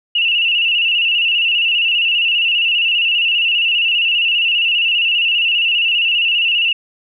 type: tone with vibrato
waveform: sine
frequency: 2783 Hz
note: F7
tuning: 7 cents flat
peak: -12 dBFS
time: 0.15-6.73 s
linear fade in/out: 5 ms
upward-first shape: square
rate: 15 Hz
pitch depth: 57 cents each way
effects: none